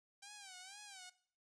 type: tone with vibrato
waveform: 5% pulse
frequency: 780 Hz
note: G5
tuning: 9 cents flat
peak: -40 dBFS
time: 0.22-1.1 s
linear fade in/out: 10 ms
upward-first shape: sine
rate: 2.1 Hz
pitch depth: 120 cents each way
effects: noise-tail reverb RT60 0.5 s tail -17 dB re dry + resampled to 22050 Hz